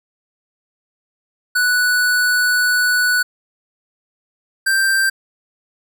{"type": "tone pair in turn", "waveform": "square", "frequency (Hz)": [1480, 1571.1], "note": ["F#6", "G6"], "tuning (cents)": [0, 3], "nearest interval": "minor second", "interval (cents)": 103, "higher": "second", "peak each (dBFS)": -14, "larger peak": "neither", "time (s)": [[1.55, 3.23], [4.66, 5.1]], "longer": "first", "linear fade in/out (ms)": 10, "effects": []}